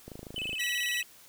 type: click train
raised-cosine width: 2 ms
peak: -29 dBFS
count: 13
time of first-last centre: 0.08-0.531 s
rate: 26.6 Hz
type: tone with vibrato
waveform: triangle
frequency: 2794 Hz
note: F7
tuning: in tune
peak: -31 dBFS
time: 0.36-1.03 s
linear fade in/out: 2 ms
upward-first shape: square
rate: 18 Hz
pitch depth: 130 cents each way
type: tone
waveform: sawtooth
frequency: 1940 Hz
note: B6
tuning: 31 cents flat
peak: -27 dBFS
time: 0.59-1.02 s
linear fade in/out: 10 ms
effects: white hiss -55 dBFS RMS until 1.28 s